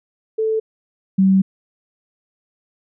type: tone pair in turn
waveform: sine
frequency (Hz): 440 / 191.52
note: A4 / G3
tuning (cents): 0 / -40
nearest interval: octave + major second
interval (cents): 1440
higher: first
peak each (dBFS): -16 / -10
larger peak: second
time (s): 0.38-0.6 / 1.18-1.42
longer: second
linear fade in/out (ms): 10
effects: none